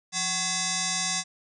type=tone with frequency modulation; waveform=sine; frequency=753 Hz; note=F#5; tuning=30 cents sharp; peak=-25 dBFS; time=0.12-1.24 s; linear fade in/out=50 ms; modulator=928 Hz; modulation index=7.7; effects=none